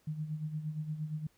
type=tone with tremolo; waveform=sine; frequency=153.9 Hz; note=D#3; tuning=19 cents flat; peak=-32 dBFS; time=0.07-1.27 s; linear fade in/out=5 ms; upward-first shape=sine; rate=8.6 Hz; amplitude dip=65%; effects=pink hiss -70 dBFS RMS until 1.37 s